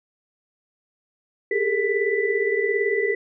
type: tone cluster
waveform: sine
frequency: 395.8 / 413.4 / 454.8 / 1984 Hz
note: G4 / G#4 / A#4 / B6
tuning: +17 / -8 / -43 / +7 cents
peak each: -25 dBFS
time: 1.51-3.15 s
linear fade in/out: 5 ms
effects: none